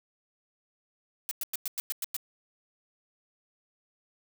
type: noise bursts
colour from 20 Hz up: blue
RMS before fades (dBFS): -32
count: 8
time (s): 1.29-2.166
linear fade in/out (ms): 0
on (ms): 22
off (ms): 100
effects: none